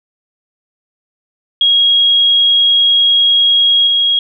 sine tone with level steps, 3290 Hz, G#7, 17 cents flat, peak -7 / -9 dBFS, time 1.61-4.19 s, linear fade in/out 2 ms, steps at 3.87 s, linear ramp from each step 2 ms, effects none

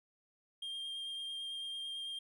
triangle tone with vibrato, 3204 Hz, G7, 37 cents sharp, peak -38 dBFS, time 0.62-2.19 s, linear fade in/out 5 ms, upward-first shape sine, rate 9 Hz, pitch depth 12 cents each way, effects none

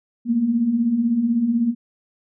sine beating tone pair, 220 / 236 Hz, A3 / A#3, 0 / +22 cents, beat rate 16 Hz, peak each -25 / -17 dBFS, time 0.25-1.75 s, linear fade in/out 50 ms, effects none

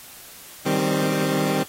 20% pulse chord, C minor, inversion first, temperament equal, 155.56 / 196 / 261.6 Hz, Eb3 / G3 / C4, 0 / 0 / 0 cents, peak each -20 dBFS, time 0.65-1.64 s, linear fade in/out 20 ms, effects white hiss -43 dBFS RMS until 1.68 s + AAC 48 kbps

